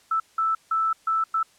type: tone bursts at uneven times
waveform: sine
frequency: 1318.5 Hz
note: E6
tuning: in tune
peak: -20 dBFS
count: 5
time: 0.11-0.2 / 0.38-0.55 / 0.71-0.93 / 1.07-1.24 / 1.34-1.43 s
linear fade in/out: 5 ms
effects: white hiss -58 dBFS RMS until 1.58 s + low-pass 9000 Hz 12 dB/octave